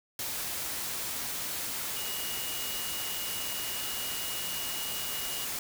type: tone in noise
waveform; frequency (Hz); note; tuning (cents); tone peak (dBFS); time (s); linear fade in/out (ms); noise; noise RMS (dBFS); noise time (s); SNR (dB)
sine; 2884; F#7; -45; -40; 1.96-5.45; 2; white; -35; 0.19-5.59; -8
effects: none